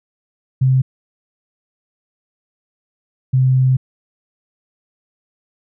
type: tone pair in turn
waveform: sine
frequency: 130.81 / 129.91 Hz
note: C3 / C3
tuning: 0 / -12 cents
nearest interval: unison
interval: 12 cents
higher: first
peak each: -10 dBFS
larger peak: neither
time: 0.61-0.82 / 3.33-3.77 s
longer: second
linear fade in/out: 10 ms
effects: none